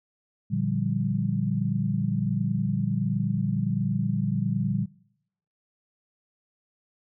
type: chord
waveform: sine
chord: G minor seventh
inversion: first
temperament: equal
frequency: 116.54 / 146.83 / 174.61 / 196 Hz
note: Bb2 / D3 / F3 / G3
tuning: 0 / 0 / 0 / 0 cents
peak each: -29 / -29 / -30 / -28 dBFS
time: 0.5-4.86 s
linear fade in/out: 20 ms
effects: noise-tail reverb RT60 0.8 s tail -24 dB re dry